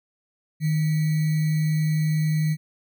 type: tone with sample-and-hold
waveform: sine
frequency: 155.56 Hz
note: D#3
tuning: in tune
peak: -19 dBFS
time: 0.6-2.57 s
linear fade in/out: 50 ms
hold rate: 2100 Hz
effects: none